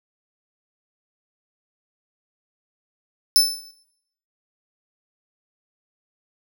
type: tone with exponential decay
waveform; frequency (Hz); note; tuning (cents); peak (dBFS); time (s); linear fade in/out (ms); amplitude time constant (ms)
sawtooth; 5274; E8; 0; -7; 3.36-3.71; 0; 75
effects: noise-tail reverb RT60 0.8 s tail -18 dB re dry